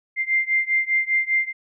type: beating tone pair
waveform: sine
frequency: 2093 / 2098 Hz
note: C7 / C7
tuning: 0 / +4 cents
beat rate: 5 Hz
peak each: -21 / -22 dBFS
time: 0.16-1.53 s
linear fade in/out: 50 ms
effects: none